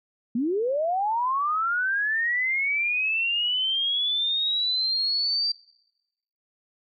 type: linear sweep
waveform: sine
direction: up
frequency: 220 to 4702 Hz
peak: -22 dBFS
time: 0.35-5.52 s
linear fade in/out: 5 ms
effects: noise-tail reverb RT60 1.0 s tail -25 dB re dry